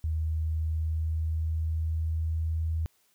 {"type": "tone with pitch glide", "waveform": "sine", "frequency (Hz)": [79.1, 80.58], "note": ["D#2", "E2"], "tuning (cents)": [29, -39], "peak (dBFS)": -26, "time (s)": [0.04, 2.86], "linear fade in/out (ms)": 0, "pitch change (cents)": 32, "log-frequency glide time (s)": [0.15, 2.74], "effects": ["white hiss -68 dBFS RMS until 3.14 s"]}